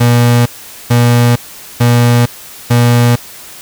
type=tone bursts; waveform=35% pulse; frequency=120 Hz; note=B2; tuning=49 cents flat; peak=-4 dBFS; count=4; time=0-3.16 s; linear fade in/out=10 ms; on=460 ms; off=440 ms; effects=white hiss -32 dBFS RMS until 3.61 s